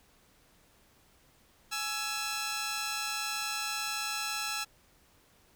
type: tone pair together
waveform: 10% pulse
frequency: 838 / 1329.2 Hz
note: G#5 / E6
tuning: +15 / +14 cents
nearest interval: minor sixth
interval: 799 cents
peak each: -29 / -26 dBFS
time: 1.71-4.65 s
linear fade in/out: 20 ms
effects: pink hiss -64 dBFS RMS until 5.55 s